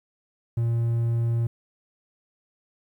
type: tone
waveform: triangle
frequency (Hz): 116.54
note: A#2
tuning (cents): 0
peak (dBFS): -19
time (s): 0.57-1.47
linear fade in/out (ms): 5
effects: 10-bit